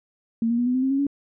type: tone with pitch steps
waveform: sine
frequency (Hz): 228.5 / 235.5 / 242.6 / 250 / 257.7 / 265.5 / 273.6 / 282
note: A#3 / A#3 / B3 / B3 / C4 / C4 / C#4 / C#4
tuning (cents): -34 / +18 / -31 / +21 / -26 / +25 / -23 / +30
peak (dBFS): -19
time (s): 0.42-1.068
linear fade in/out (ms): 2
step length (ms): 81
effects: none